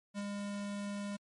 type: tone with ADSR envelope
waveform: square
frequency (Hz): 202.7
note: G#3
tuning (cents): -42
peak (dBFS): -36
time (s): 0.14-1.17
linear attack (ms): 44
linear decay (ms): 34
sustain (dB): -2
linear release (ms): 13
effects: MP3 48 kbps